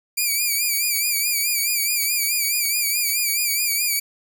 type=tone with vibrato; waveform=5% pulse; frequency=2349 Hz; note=D7; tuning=in tune; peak=-10 dBFS; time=0.17-4 s; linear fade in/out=10 ms; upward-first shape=sine; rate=4.7 Hz; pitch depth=75 cents each way; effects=none